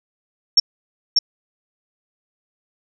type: tone with echo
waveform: sine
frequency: 5480 Hz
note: F8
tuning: 34 cents flat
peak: -8 dBFS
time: 0.57-0.6 s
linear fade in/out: 5 ms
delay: 590 ms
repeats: 1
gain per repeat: -3 dB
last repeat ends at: 1.19 s
effects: none